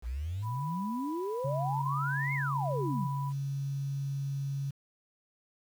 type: exponential two-way sweep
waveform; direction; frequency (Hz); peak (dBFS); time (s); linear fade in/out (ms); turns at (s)
sine; up then down; 55 to 2192 to 149; -32; 0.02-3.09; 50; 2.34
type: tone with tremolo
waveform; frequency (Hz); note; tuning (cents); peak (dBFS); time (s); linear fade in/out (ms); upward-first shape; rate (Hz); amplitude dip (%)
sine; 987.8; B5; 0; -36; 0.42-3.33; 50; triangle; 0.87; 35
type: tone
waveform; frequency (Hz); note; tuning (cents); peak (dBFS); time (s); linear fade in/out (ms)
sine; 138.59; C#3; 0; -31; 1.44-4.71; 10
effects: 9-bit